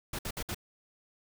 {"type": "noise bursts", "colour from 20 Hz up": "pink", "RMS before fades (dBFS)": -36, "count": 4, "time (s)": [0.13, 0.546], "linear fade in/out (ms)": 5, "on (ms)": 59, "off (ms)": 60, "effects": []}